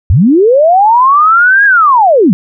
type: linear two-way sweep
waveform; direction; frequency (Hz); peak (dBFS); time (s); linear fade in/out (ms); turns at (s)
sine; up then down; 67.9 to 1666 to 157.5; -3; 0.1-2.33; 0; 1.65
effects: none